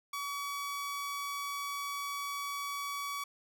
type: tone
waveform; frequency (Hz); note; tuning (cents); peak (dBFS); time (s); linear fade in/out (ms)
sawtooth; 1136; C#6; +42; -32; 0.13-3.24; 5
effects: none